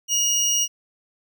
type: tone pair together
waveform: square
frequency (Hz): 2872 / 5744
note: F7 / F8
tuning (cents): +48 / +48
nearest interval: octave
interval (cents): 1200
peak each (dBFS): -25 / -20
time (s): 0.08-0.68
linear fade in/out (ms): 50
effects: none